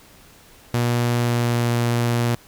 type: tone with pitch glide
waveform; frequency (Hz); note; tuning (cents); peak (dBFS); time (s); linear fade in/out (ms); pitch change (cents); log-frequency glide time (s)
sawtooth; 120 to 118.96; B2 to A#2; -49 to +36; -14; 0.74-2.35; 0; -15; 1.1-1.71
effects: pink hiss -49 dBFS RMS until 2.47 s